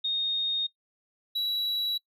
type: tone pair in turn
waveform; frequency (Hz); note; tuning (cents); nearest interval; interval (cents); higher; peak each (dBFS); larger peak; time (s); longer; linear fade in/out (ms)
sine / triangle; 3703 / 3910; A#7 / B7; -12 / -18; minor second; 94; second; -25; neither; 0.04-0.67 / 1.35-1.98; neither; 10
effects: noise-tail reverb RT60 0.1 s tail -21 dB re dry